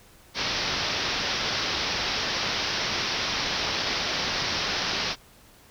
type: low-pass noise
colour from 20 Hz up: white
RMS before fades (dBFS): -28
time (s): 0.34-5.16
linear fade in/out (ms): 50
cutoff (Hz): 5700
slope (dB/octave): 96
effects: pink hiss -54 dBFS RMS until 5.7 s